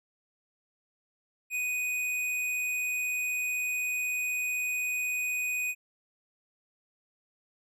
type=tone with tanh clipping; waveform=sine; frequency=2489 Hz; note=D#7; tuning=in tune; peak=-30 dBFS; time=1.5-5.75 s; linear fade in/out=50 ms; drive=16 dB; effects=none